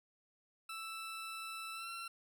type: tone with pitch glide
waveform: 20% pulse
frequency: 1322 to 1356 Hz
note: E6 to E6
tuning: +5 to +49 cents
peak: -38 dBFS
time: 0.69-2.08 s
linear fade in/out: 5 ms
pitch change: +44 cents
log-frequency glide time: 1.73-1.88 s
effects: none